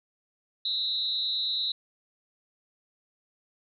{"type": "tone with amplitude modulation", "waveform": "sine", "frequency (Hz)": 3910, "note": "B7", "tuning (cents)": -18, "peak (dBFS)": -22, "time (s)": [0.65, 1.72], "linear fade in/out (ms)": 5, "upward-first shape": "sine", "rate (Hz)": 251, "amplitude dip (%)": 100, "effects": []}